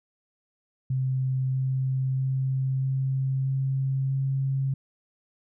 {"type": "tone with pitch steps", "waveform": "sine", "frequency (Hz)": [130.81, 131.64, 132.48, 133.33, 134.18, 135.03], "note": ["C3", "C3", "C3", "C3", "C3", "C#3"], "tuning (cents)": [0, 11, 22, 33, 44, -45], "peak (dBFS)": -23, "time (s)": [0.9, 4.74], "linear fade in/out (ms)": 5, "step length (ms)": 640, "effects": []}